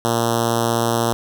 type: tone with notch filter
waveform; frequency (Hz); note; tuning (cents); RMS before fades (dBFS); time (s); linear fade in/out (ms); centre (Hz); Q
5% pulse; 116.54; A#2; 0; -19; 0.05-1.13; 0; 2100; 0.76
effects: none